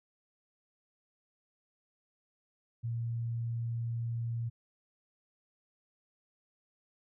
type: tone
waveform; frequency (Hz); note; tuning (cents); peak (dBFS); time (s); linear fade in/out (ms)
sine; 116.54; A#2; 0; -32; 2.83-4.5; 20
effects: none